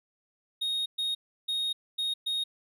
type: tone bursts at uneven times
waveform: triangle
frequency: 3729 Hz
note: A#7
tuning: in tune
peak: -26 dBFS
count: 5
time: 0.61-0.86 / 0.98-1.15 / 1.48-1.73 / 1.98-2.14 / 2.26-2.44 s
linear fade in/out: 10 ms
effects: none